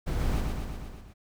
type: noise with echo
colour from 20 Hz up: brown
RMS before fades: -29 dBFS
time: 0.06-0.42 s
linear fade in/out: 20 ms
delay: 120 ms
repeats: 6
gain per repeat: -3 dB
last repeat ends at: 1.14 s
effects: none